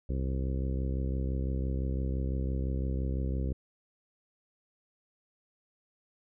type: harmonic tone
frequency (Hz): 65.9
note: C2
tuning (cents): +13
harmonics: 1 / 2 / 3 / 4 / 5 / 6 / 7 / 8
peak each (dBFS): -30 / -36 / -40 / -42 / -44 / -46 / -47 / -48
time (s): 0.09-3.53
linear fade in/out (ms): 5
effects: none